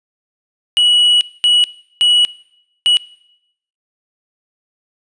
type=tone bursts at uneven times; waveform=triangle; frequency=2929 Hz; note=F#7; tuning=18 cents flat; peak=-7 dBFS; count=4; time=0.77-1.21 / 1.44-1.64 / 2.01-2.25 / 2.86-2.97 s; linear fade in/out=0 ms; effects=noise-tail reverb RT60 0.8 s tail -21 dB re dry + resampled to 22050 Hz